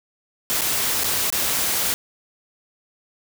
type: noise with dropouts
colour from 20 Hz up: white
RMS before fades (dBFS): -22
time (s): 0.5-1.94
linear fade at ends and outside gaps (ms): 0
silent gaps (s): 0.61-0.617 / 1.036-1.043 / 1.302-1.325
effects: none